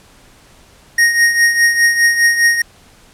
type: tone with tremolo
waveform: square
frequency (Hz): 1866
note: A#6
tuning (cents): +1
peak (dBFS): -7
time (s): 0.98-2.62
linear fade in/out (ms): 5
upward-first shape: triangle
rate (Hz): 4.9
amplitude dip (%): 70
effects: pink hiss -46 dBFS RMS until 3.13 s + low-pass 11000 Hz 12 dB/octave